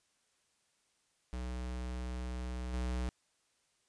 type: tone with level steps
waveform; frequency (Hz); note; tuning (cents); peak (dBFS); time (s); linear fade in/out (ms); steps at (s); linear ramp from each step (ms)
square; 62; B1; +7; -38 / -34; 1.33-3.09; 0; 2.73; 10
effects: white hiss -75 dBFS RMS until 3.88 s + resampled to 22050 Hz